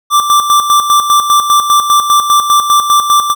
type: tone with tremolo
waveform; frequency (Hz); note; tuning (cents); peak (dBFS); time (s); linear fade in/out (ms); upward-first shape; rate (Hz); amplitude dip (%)
square; 1175; D6; +1; -5; 0.1-3.35; 50; square; 5; 60
effects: none